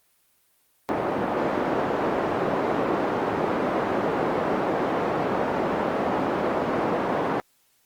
pink band-pass noise, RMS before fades -25 dBFS, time 0.89-7.4 s, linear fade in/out 0 ms, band 280 to 980 Hz, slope 12 dB/octave, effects white hiss -65 dBFS RMS until 7.85 s + Opus 32 kbps

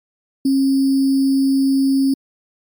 sine tone with sample-and-hold, 270.7 Hz, C#4, 41 cents flat, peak -12 dBFS, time 0.45-2.14 s, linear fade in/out 5 ms, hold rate 4900 Hz, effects MP3 96 kbps

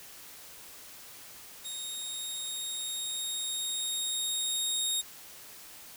20% pulse tone with level ramp, 3729 Hz, A#7, in tune, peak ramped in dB -31 to -22 dBFS, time 1.64-5.02 s, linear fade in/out 20 ms, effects white hiss -49 dBFS RMS until 5.96 s

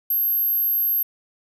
sine tone, 12544 Hz, G9, in tune, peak -18 dBFS, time 0.1-1.03 s, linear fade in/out 5 ms, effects none

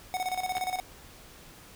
square tone with tremolo, 740 Hz, F#5, in tune, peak -28 dBFS, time 0.14-0.8 s, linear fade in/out 0 ms, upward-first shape square, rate 17 Hz, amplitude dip 70%
clicks, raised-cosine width 0.3 ms, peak -20 / -24 dBFS, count 2, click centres 0.569 / 0.582 s
effects pink hiss -51 dBFS RMS until 1.75 s

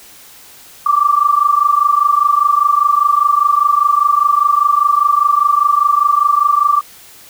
sine tone pair together, 1157 / 1182 Hz, D6 / D6, -26 / +11 cents, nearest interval unison, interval 37 cents, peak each -12 dBFS, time 0.86-6.81 s, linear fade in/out 5 ms, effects white hiss -40 dBFS RMS until 7.29 s

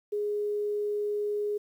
sine tone, 415.3 Hz, G#4, in tune, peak -27 dBFS, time 0.12-1.58 s, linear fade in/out 10 ms, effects 10-bit

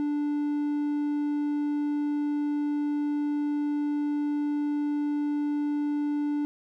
triangle tone, 293.2 Hz, D4, 3 cents flat, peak -23 dBFS, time 0-6.45 s, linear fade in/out 0 ms, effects none

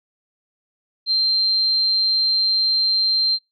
sine tone, 4151 Hz, C8, 15 cents flat, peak -15 dBFS, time 1.06-3.39 s, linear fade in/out 50 ms, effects noise-tail reverb RT60 0.2 s tail -22 dB re dry

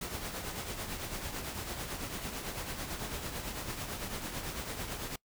pink noise with tremolo, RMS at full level -37 dBFS, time 0.01-5.16 s, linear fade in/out 5 ms, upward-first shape triangle, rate 9 Hz, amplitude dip 55%, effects noise-tail reverb RT60 0.1 s tail -24 dB re dry

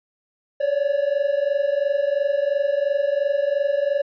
triangle tone pair together, 554.4 / 577.3 Hz, C#5 / D5, 0 / -30 cents, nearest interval minor second, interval 70 cents, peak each -20 / -19 dBFS, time 0.6-4.02 s, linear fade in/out 10 ms, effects resampled to 11025 Hz

